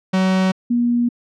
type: tone pair in turn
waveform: 45% pulse / sine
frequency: 188 / 239.5 Hz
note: F#3 / A#3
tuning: +28 / +47 cents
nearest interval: major third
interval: 419 cents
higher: second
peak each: -14 dBFS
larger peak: neither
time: 0.13-0.52 / 0.7-1.09 s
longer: neither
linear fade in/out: 10 ms
effects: low-pass 5000 Hz 12 dB/octave